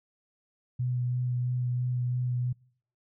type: tone with vibrato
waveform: sine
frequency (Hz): 124.2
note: B2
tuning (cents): +10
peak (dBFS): -26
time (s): 0.79-2.53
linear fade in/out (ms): 10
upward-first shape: sine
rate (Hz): 3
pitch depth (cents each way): 13
effects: noise-tail reverb RT60 0.6 s tail -26 dB re dry